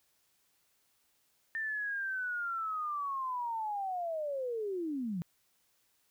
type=linear sweep; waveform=sine; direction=down; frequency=1801 to 161.5 Hz; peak=-33 dBFS; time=1.55-5.22 s; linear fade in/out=0 ms; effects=white hiss -73 dBFS RMS until 6.1 s